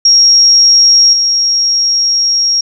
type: tone with level steps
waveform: sine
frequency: 5590 Hz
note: F8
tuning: 1 cent sharp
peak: -3 / -8 dBFS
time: 0.05-2.61 s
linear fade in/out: 5 ms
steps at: 1.13 s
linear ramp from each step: 2 ms
effects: none